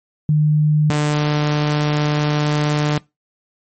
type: tone pair in turn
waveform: sine / sawtooth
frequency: 151.5 / 149.07 Hz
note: D#3 / D3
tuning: -46 / +26 cents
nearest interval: unison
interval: 28 cents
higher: first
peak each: -11 dBFS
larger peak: neither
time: 0.29-0.9 / 0.9-2.98 s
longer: second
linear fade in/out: 2 ms
effects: noise-tail reverb RT60 0.2 s tail -21 dB re dry + MP3 32 kbps